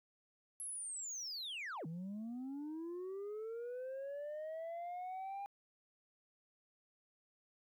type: linear two-way sweep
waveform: sine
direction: down then up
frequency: 11175 to 155.56 to 807 Hz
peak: -39 dBFS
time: 0.6-5.46 s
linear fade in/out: 0 ms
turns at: 1.86 s
effects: tanh soft clip ceiling -41 dBFS + 13-bit